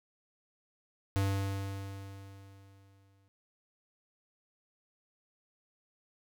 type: tone with exponential decay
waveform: square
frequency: 98 Hz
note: G2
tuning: in tune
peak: -27 dBFS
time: 1.16-3.28 s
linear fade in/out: 0 ms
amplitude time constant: 460 ms
effects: none